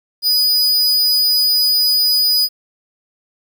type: tone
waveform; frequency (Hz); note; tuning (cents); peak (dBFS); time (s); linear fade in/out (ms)
45% pulse; 4952; D#8; -9; -11; 0.22-2.49; 50
effects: 8-bit